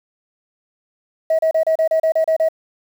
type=tone bursts; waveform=sine; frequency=641 Hz; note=E5; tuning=49 cents flat; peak=-11 dBFS; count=10; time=1.3-2.487 s; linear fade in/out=5 ms; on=89 ms; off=33 ms; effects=tanh soft clip ceiling -10 dBFS + 7-bit